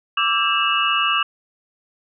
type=tone cluster; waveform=sine; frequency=1169 / 1328 / 1605 / 2668 / 2884 Hz; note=D6 / E6 / G6 / E7 / F#7; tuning=-8 / +12 / +40 / +20 / -45 cents; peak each=-20 / -25 / -27 / -23 / -22 dBFS; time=0.17-1.23 s; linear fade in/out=5 ms; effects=none